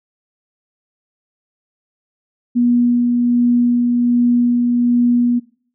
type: tone with tremolo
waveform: sine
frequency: 241.6 Hz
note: B3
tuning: 38 cents flat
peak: -10 dBFS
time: 2.55-5.4 s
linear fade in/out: 20 ms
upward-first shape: sine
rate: 1.3 Hz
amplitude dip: 25%
effects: noise-tail reverb RT60 0.5 s tail -21 dB re dry